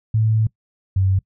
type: tone pair in turn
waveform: sine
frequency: 110 / 95.41 Hz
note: A2 / G2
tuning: 0 / -46 cents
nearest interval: major second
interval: 246 cents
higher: first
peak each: -14 dBFS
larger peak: neither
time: 0.14-0.47 / 0.96-1.19 s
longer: first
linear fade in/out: 5 ms
effects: noise-tail reverb RT60 0.1 s tail -22 dB re dry